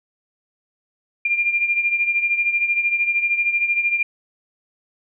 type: beating tone pair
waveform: sine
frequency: 2394 / 2407 Hz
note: D7 / D7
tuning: +33 / +42 cents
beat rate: 13 Hz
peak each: -18 / -24 dBFS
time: 1.25-4.03 s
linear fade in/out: 5 ms
effects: none